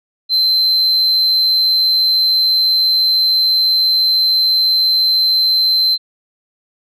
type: tone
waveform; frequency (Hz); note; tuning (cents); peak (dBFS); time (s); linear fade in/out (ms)
sine; 4093; C8; -39; -8; 0.29-5.98; 50
effects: tanh soft clip ceiling -9 dBFS